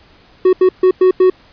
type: tone bursts at uneven times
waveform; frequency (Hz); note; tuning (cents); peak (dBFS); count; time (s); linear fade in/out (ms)
triangle; 370.5; F#4; +2; -4; 5; 0.45-0.53 / 0.61-0.69 / 0.83-0.91 / 1.01-1.11 / 1.2-1.3; 5
effects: pink hiss -47 dBFS RMS until 1.52 s + resampled to 11025 Hz